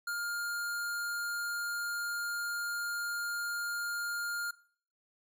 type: tone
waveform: square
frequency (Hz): 1409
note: F6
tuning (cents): +15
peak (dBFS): -34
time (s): 0.07-4.51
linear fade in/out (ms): 5
effects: noise-tail reverb RT60 0.5 s tail -19 dB re dry